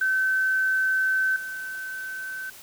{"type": "tone with level steps", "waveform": "sine", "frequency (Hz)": 1534, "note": "G6", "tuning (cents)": -38, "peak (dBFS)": [-20, -31], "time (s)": [0.01, 2.5], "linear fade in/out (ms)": 5, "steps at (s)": 1.36, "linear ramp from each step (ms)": 2, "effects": ["white hiss -46 dBFS RMS until 2.62 s"]}